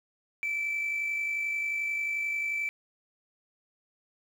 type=tone with amplitude modulation; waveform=sine; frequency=2323 Hz; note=D7; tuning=20 cents flat; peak=-25 dBFS; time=0.43-2.69 s; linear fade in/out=0 ms; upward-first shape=sine; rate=51.3 Hz; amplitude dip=40%; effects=tanh soft clip ceiling -25 dBFS + 9-bit